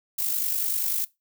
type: noise with amplitude modulation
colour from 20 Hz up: violet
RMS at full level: -24 dBFS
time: 0.18-1.05 s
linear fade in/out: 10 ms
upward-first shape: sine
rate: 50.2 Hz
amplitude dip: 50%
effects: noise-tail reverb RT60 0.2 s tail -20 dB re dry